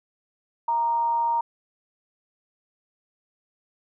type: tone with amplitude modulation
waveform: sine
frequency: 932.3 Hz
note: A#5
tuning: in tune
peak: -19 dBFS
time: 0.68-1.41 s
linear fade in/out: 5 ms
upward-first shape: sine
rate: 270 Hz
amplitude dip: 30%
effects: none